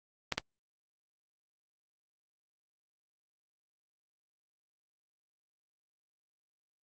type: clicks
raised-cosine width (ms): 0.2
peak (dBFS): -12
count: 2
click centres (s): 0.323 / 0.38
effects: Opus 24 kbps